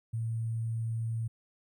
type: tone with sample-and-hold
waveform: sine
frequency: 113.6 Hz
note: A#2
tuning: 44 cents flat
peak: -30 dBFS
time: 0.13-1.28 s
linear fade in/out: 10 ms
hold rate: 8820 Hz
effects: none